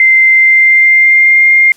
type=tone with pitch glide; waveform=sine; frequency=2082 to 2115 Hz; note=C7 to C7; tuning=-9 to +18 cents; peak=-3 dBFS; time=0-1.72 s; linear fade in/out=2 ms; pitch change=+27 cents; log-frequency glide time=0.32-1.48 s; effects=white hiss -45 dBFS RMS until 1.76 s + low-pass 12000 Hz 12 dB/octave